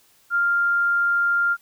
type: tone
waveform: sine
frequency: 1396.9 Hz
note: F6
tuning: in tune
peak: -17 dBFS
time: 0.3-1.57 s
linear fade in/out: 50 ms
effects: white hiss -58 dBFS RMS until 1.61 s